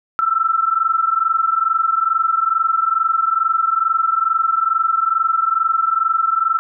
sine tone pair together, 1318.5 / 1340.8 Hz, E6 / E6, 0 / +29 cents, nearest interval unison, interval 29 cents, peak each -17 / -17 dBFS, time 0.19-6.59 s, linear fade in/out 0 ms, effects none

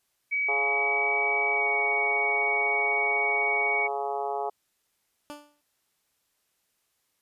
sine tone with pitch glide, 2271 to 2242 Hz, C#7 to C#7, +41 to +19 cents, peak -24 dBFS, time 0.31-3.88 s, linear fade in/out 20 ms, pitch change -22 cents, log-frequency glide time 1.53-1.67 s
harmonic tone, 140 Hz, C#3, 18 cents sharp, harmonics 3 / 4 / 5 / 6 / 7 / 8 / 9, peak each -33 / -40 / -32 / -32 / -42 / -41 / -45 dBFS, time 0.48-4.5 s, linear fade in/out 10 ms
15% pulse tone with exponential decay, 293.7 Hz, D4, in tune, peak -29 dBFS, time 5.3-5.61 s, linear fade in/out 0 ms, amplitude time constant 66 ms
effects white hiss -74 dBFS RMS until 7.21 s + resampled to 32000 Hz

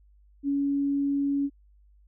sine tone, 280.9 Hz, C#4, 23 cents sharp, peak -23 dBFS, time 0.43-1.5 s, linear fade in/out 50 ms, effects added 50 Hz sine -55 dBFS peak until 2.07 s

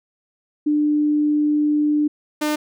sine / sawtooth tone pair in turn, 298.1 / 301.6 Hz, D4 / D4, +26 / +46 cents, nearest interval unison, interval 20 cents, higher second, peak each -15 dBFS, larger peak neither, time 0.66-2.08 / 2.41-2.56 s, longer first, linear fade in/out 10 ms, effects none

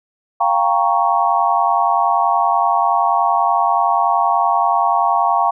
sine chord, G half-diminished seventh, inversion third, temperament equal with one note detuned, 698.5 / 789 / 932.3 / 1108.7 Hz, F5 / G5 / Bb5 / Db6, 0 / +11 / 0 / 0 cents, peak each -18 dBFS, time 0.4-5.51 s, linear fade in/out 10 ms, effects none

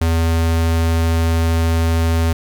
square tone, 82.41 Hz, E2, in tune, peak -14 dBFS, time 0.01-2.33 s, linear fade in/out 5 ms, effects 9-bit

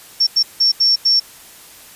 sine tone bursts at uneven times, 5460 Hz, F8, 40 cents flat, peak -10 dBFS, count 5, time 0.2-0.27 / 0.36-0.43 / 0.6-0.72 / 0.8-0.96 / 1.05-1.2 s, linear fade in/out 10 ms, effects white hiss -41 dBFS RMS until 1.95 s + resampled to 32000 Hz

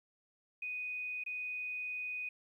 sine tone with dropouts, 2489 Hz, D#7, in tune, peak -37 dBFS, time 0.62-2.29 s, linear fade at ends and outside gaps 5 ms, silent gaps 1.238-1.262 s, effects 12-bit

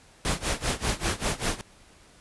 pink noise with tremolo, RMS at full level -25 dBFS, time 0.25-1.61 s, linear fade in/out 0 ms, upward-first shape sine, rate 5.1 Hz, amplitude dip 90%, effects pink hiss -55 dBFS RMS until 2.2 s + resampled to 24000 Hz

